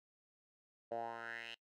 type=tone with band-pass filter sweep; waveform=10% pulse; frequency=115.7 Hz; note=A#2; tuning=13 cents flat; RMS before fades=-45 dBFS; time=0.91-1.55 s; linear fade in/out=10 ms; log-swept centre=580 to 3100 Hz; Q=4.3; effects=noise-tail reverb RT60 0.1 s tail -24 dB re dry